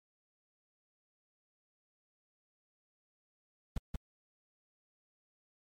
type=noise with echo; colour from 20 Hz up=brown; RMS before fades=-32 dBFS; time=3.76-3.78 s; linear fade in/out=5 ms; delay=180 ms; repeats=1; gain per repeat=-2 dB; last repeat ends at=3.96 s; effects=MP3 64 kbps